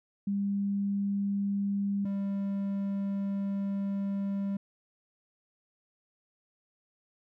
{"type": "tone pair in turn", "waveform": ["sine", "triangle"], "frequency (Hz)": [200, 198.05], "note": ["G3", "G3"], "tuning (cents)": [35, 18], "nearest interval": "unison", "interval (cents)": 17, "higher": "first", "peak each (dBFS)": -27, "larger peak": "neither", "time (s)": [[0.27, 2.05], [2.05, 4.57]], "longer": "second", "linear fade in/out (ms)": 5, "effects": []}